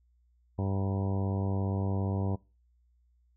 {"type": "harmonic tone with a mistuned harmonic", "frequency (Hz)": 97.4, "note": "G2", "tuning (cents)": -11, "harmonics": [1, 2, 3, 4, 5, 6, 7, 8, 9, 10], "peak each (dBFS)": [-29, -35, -39, -41, -43, -45, -46, -47, -48, -49], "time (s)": [0.58, 2.36], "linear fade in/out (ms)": 10, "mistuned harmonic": 9, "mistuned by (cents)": 53, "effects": ["noise-tail reverb RT60 0.3 s tail -22 dB re dry", "added 60 Hz sine -64 dBFS peak until 3.36 s"]}